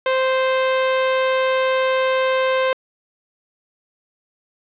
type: tone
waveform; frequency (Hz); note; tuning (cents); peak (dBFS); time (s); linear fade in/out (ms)
sawtooth; 522; C5; -4; -12; 0.06-2.73; 2
effects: resampled to 8000 Hz + 7-bit